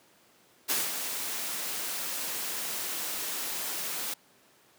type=noise with ADSR envelope; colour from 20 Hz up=white; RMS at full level=-27 dBFS; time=0.68-4.14 s; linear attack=25 ms; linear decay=200 ms; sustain=-7 dB; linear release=6 ms; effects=pink hiss -61 dBFS RMS until 4.78 s + high-pass 200 Hz 12 dB/octave